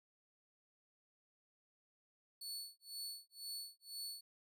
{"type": "tone with tremolo", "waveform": "sawtooth", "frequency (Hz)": 4435, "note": "C#8", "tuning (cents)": 0, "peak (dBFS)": -40, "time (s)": [2.41, 4.21], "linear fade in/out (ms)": 5, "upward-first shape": "sine", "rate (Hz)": 2, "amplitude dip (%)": 100, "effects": []}